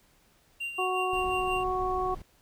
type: tone with tremolo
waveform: triangle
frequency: 2773 Hz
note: F7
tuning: 13 cents flat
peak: -29 dBFS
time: 0.6-1.64 s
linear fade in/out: 10 ms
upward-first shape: sine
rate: 5.6 Hz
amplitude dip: 60%
type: harmonic tone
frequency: 370 Hz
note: F#4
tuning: in tune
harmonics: 1 / 2 / 3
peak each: -31 / -31 / -31 dBFS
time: 0.78-2.15 s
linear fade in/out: 10 ms
type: noise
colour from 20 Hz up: brown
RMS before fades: -41 dBFS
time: 1.13-2.22 s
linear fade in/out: 2 ms
effects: pink hiss -64 dBFS RMS until 2.41 s